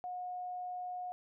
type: tone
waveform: sine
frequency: 724 Hz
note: F#5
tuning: 38 cents flat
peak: -38 dBFS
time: 0.04-1.12 s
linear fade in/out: 0 ms
effects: none